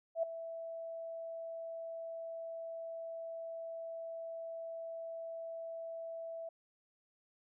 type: tone with ADSR envelope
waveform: sine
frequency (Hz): 660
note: E5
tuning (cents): +2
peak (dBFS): -28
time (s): 0.15-6.49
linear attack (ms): 80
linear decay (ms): 6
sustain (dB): -13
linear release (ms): 5
effects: none